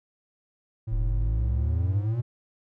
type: tone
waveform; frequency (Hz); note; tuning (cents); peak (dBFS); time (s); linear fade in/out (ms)
triangle; 110.1; A2; +2; -27; 0.87-2.21; 10
type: exponential sweep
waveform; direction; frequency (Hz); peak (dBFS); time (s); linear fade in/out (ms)
triangle; up; 37.71 to 123.47; -21; 0.91-2.22; 20
effects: none